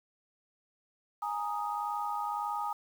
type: chord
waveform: sine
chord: Ab suspended second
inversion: none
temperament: equal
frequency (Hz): 830.6 / 932.3 / 1244.5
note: Ab5 / Bb5 / Eb6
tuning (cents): 0 / 0 / 0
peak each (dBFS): -35 / -37 / -36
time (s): 1.22-2.73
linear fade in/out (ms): 5
effects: 9-bit